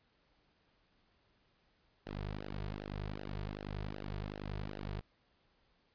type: tone with flanger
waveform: sawtooth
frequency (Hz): 50.7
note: G#1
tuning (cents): -41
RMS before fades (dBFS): -42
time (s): 2.06-5.01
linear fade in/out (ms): 5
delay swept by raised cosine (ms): 0.85 to 3.85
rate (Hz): 2.6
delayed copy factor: -0.95
effects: pink hiss -73 dBFS RMS until 5.94 s + resampled to 11025 Hz